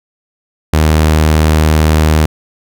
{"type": "tone", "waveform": "sawtooth", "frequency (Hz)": 77.78, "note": "D#2", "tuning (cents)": 0, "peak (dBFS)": -3, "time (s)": [0.73, 2.26], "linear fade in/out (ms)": 5, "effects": []}